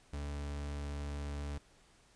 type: tone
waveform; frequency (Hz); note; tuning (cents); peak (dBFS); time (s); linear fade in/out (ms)
40% pulse; 72.1; D2; -31; -37; 0.13-1.58; 5
effects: pink hiss -65 dBFS RMS until 2.15 s + resampled to 22050 Hz